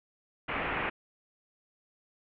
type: low-pass noise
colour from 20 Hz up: white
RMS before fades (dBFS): -33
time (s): 0.48-0.9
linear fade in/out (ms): 10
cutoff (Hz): 2600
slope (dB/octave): 48
effects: none